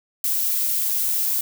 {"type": "noise", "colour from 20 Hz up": "violet", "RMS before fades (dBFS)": -22, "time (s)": [0.24, 1.41], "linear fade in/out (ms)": 2, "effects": []}